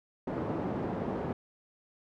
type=band-pass noise; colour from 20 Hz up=pink; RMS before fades=-34 dBFS; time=0.27-1.33 s; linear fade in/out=5 ms; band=150 to 690 Hz; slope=12 dB/octave; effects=none